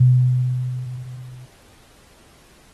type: tone with level ramp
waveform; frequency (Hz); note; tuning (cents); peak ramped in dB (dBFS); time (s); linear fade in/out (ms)
sine; 126.1; B2; +36; -8 to -37; 0-1.46; 10
effects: pink hiss -52 dBFS RMS until 2.73 s + AAC 32 kbps